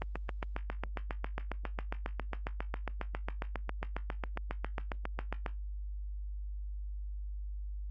click train, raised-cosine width 0.5 ms, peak -20 dBFS, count 41, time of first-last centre 0.02-5.462 s, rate 7.35 Hz, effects added 50 Hz sine -37 dBFS peak until 7.9 s + Opus 24 kbps

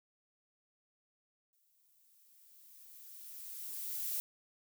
violet noise with exponential growth, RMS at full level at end -36 dBFS, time 1.53-4.2 s, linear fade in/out 0 ms, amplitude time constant 580 ms, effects none

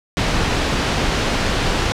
pink noise, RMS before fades -18 dBFS, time 0.17-1.92 s, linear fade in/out 0 ms, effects low-pass 5000 Hz 12 dB/octave

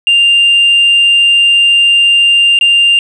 sine tone with dropouts, 2794 Hz, F7, in tune, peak -3 dBFS, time 0.07-2.99 s, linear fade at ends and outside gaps 1 ms, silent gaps 2.589-2.611 s, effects tanh soft clip ceiling -2 dBFS

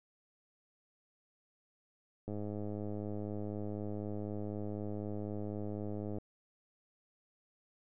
click train, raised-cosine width 2 ms, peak -28 dBFS, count 407, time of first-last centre 2.28-6.184 s, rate 104 Hz, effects none

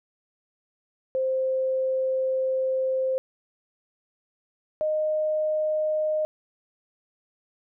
sine tone pair in turn, 523.3 / 617.1 Hz, C5 / D#5, 0 / -14 cents, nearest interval minor third, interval 286 cents, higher second, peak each -22 dBFS, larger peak neither, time 1.15-3.18 / 4.81-6.25 s, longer first, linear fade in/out 0 ms, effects none

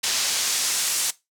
pink noise with band-pass filter sweep, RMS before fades -24 dBFS, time 0.03-1.11 s, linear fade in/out 10 ms, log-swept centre 5300 to 8000 Hz, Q 1, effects noise-tail reverb RT60 0.2 s tail -18 dB re dry

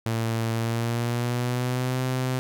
sawtooth tone with pitch glide, 113.9 to 128.59 Hz, A#2 to C3, -40 to -30 cents, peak -20 dBFS, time 0.06-2.39 s, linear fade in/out 0 ms, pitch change +210 cents, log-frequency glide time 0.54-2 s, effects none

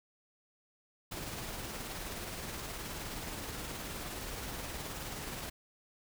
pink noise with tremolo, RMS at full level -40 dBFS, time 1.11-5.5 s, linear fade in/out 10 ms, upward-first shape triangle, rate 19 Hz, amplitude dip 35%, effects none

